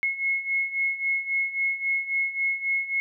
sine beating tone pair, 2172 / 2175.7 Hz, C#7 / C#7, -36 / -33 cents, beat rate 3.7 Hz, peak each -29 / -25 dBFS, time 0.03-3 s, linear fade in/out 0 ms, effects none

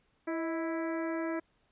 harmonic tone with a mistuned harmonic, 329.6 Hz, E4, in tune, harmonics 1 / 2 / 3 / 4 / 5 / 6 / 7, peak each -33 / -38 / -44 / -45 / -45 / -47 / -51 dBFS, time 0.27-1.4 s, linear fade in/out 10 ms, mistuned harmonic 2, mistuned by -53 cents, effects pink hiss -72 dBFS RMS until 1.71 s + resampled to 8000 Hz

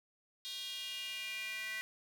square tone with high-pass filter sweep, 218.1 Hz, A3, 15 cents flat, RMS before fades -42 dBFS, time 0.45-1.81 s, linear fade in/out 0 ms, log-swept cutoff 3600 to 2000 Hz, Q 4.8, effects 12-bit

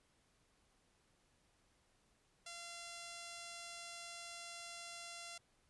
5% pulse tone, 687 Hz, F5, 29 cents flat, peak -37 dBFS, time 2.46-5.38 s, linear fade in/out 5 ms, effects pink hiss -75 dBFS RMS until 5.69 s + resampled to 24000 Hz

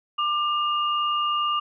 sine tone pair together, 1192 / 2835 Hz, D6 / F7, +25 / +25 cents, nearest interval octave + minor third, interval 1500 cents, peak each -22 / -28 dBFS, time 0.18-1.6 s, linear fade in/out 10 ms, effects none

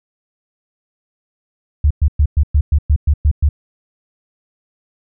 sine tone bursts, 73.42 Hz, D2, in tune, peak -8 dBFS, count 10, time 1.84-3.49 s, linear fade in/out 5 ms, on 66 ms, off 110 ms, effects none

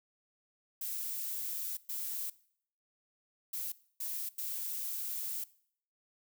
violet noise bursts at uneven times, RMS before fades -38 dBFS, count 5, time 0.81-1.77 / 1.89-2.3 / 3.53-3.72 / 4-4.29 / 4.38-5.44 s, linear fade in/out 5 ms, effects noise-tail reverb RT60 0.6 s tail -20 dB re dry

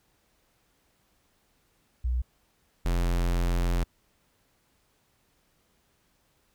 sine / square tone pair in turn, 61.4 / 43.44 Hz, B1 / F1, -9 / -8 cents, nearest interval tritone, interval 599 cents, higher first, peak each -24 dBFS, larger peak neither, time 2.04-2.22 / 2.85-3.84 s, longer second, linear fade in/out 10 ms, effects pink hiss -69 dBFS RMS until 6.54 s

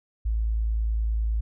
sine tone, 54.9 Hz, A1, 3 cents flat, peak -22 dBFS, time 0.25-1.41 s, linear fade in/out 10 ms, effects none

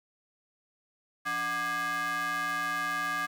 square ring-modulated tone, 226.8 Hz, A#3, 47 cents flat, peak -27 dBFS, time 1.25-3.27 s, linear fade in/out 20 ms, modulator 1420 Hz, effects 11-bit

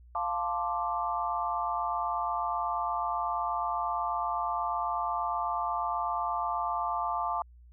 sine chord, D minor seventh, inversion first, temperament equal, 698.5 / 880 / 1046.5 / 1174.7 Hz, F5 / A5 / C6 / D6, 0 / 0 / 0 / 0 cents, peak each -34 / -33 / -36 / -33 dBFS, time 0.15-7.42 s, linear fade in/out 2 ms, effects added 60 Hz sine -51 dBFS peak until 7.72 s

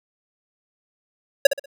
square tone with echo, 557 Hz, C#5, 8 cents sharp, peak -7 dBFS, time 1.45-1.47 s, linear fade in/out 5 ms, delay 63 ms, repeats 3, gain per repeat -11 dB, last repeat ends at 1.659 s, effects none

